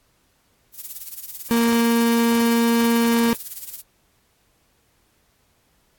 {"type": "noise with tremolo", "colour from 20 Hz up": "violet", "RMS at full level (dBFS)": -30, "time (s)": [0.73, 3.83], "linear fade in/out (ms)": 50, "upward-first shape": "sine", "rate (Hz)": 18, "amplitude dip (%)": 75}
{"type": "tone", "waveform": "35% pulse", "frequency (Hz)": 232.6, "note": "A#3", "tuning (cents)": -4, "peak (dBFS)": -14, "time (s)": [1.51, 3.33], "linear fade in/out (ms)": 0}
{"effects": ["pink hiss -63 dBFS RMS until 5.98 s", "AAC 64 kbps"]}